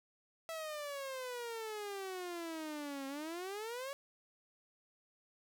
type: exponential two-way sweep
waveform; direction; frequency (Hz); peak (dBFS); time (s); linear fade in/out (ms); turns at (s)
sawtooth; down then up; 659.3 to 268.5 to 567; -37; 0.49-3.93; 0; 3.07
effects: none